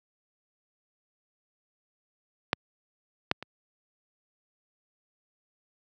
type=clicks; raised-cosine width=0.3 ms; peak=-6 / -6 / -22 dBFS; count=3; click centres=2.531 / 3.314 / 3.426 s; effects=high-pass 100 Hz 12 dB/octave